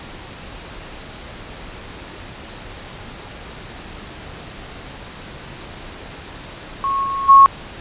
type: tone with level steps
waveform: sine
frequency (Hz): 1095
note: C#6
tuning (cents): -22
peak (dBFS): -17 / -20 / -4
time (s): 6.84-7.46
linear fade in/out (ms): 0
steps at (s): 7.03 / 7.28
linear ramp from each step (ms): 20
effects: pink hiss -35 dBFS RMS until 7.8 s + resampled to 8000 Hz